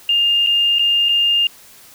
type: tone with dropouts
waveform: sine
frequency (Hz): 2813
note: F7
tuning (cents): +12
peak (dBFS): -12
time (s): 0.09-1.47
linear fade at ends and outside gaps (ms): 2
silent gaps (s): 0.464-0.47 / 0.786-0.793 / 1.087-1.091
effects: white hiss -44 dBFS RMS until 1.94 s